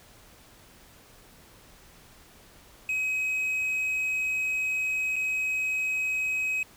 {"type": "tone with dropouts", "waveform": "triangle", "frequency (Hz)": 2538, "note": "D#7", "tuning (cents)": 34, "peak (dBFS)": -24, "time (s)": [2.89, 6.63], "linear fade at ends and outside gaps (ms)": 2, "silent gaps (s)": [5.159, 5.163], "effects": ["pink hiss -54 dBFS RMS until 6.76 s"]}